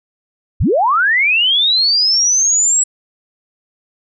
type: linear sweep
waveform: sine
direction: up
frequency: 30.36 to 7800 Hz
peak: -10 dBFS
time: 0.6-2.84 s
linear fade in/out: 10 ms
effects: none